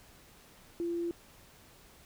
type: tone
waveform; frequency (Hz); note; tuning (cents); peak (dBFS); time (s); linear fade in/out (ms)
sine; 341.9; F4; -37; -31; 0.8-1.11; 0
effects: pink hiss -58 dBFS RMS until 2.05 s